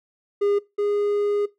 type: tone pair in turn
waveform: triangle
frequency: 406.4 / 410.9 Hz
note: G#4 / G#4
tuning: -38 / -18 cents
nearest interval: unison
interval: 20 cents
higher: second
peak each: -16 / -18 dBFS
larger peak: first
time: 0.41-0.59 / 0.78-1.46 s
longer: second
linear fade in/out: 10 ms
effects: noise-tail reverb RT60 0.2 s tail -19 dB re dry